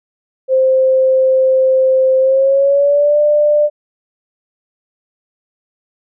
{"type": "tone with pitch glide", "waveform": "sine", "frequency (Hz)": [523.3, 594.2], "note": ["C5", "D5"], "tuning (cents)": [0, 20], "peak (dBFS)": -8, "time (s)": [0.48, 3.7], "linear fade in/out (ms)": 50, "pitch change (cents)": 220, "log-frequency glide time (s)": [2.19, 3.19], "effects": []}